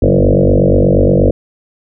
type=tone with frequency modulation; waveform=sine; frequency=191.6 Hz; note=G3; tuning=39 cents flat; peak=-6 dBFS; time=0.02-1.31 s; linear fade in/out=5 ms; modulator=48.4 Hz; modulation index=7.8; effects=none